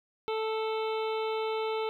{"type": "harmonic tone with a mistuned harmonic", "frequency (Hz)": 440, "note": "A4", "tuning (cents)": 0, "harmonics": [1, 2, 3, 5, 6, 7, 8, 9], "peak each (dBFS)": [-30, -36, -40, -44, -46, -47, -48, -49], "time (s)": [0.28, 1.89], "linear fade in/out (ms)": 0, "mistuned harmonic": 8, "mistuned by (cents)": 28, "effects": ["11-bit"]}